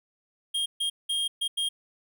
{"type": "tone bursts at uneven times", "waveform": "square", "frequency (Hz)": 3230, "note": "G#7", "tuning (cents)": -49, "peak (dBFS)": -26, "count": 5, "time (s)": [[0.54, 0.66], [0.8, 0.9], [1.09, 1.28], [1.41, 1.48], [1.57, 1.69]], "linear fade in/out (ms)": 10, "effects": []}